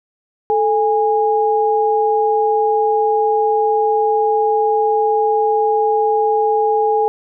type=tone pair together; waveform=sine; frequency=437.7 / 822 Hz; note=A4 / G#5; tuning=-9 / -18 cents; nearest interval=major seventh; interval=1091 cents; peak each=-15 dBFS; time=0.5-7.08 s; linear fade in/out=0 ms; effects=none